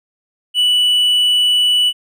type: tone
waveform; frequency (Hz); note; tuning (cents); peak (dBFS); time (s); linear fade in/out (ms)
triangle; 2960; F#7; 0; -9; 0.54-1.93; 50
effects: none